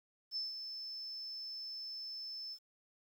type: tone with ADSR envelope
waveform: sine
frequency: 5270 Hz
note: E8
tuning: 1 cent flat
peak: -35 dBFS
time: 0.31-2.59 s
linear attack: 52 ms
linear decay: 160 ms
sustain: -7 dB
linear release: 68 ms
effects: 11-bit